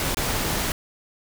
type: noise with dropouts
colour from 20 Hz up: pink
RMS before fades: -25 dBFS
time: 0-0.72 s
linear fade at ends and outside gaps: 1 ms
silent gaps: 0.146-0.17 s
effects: none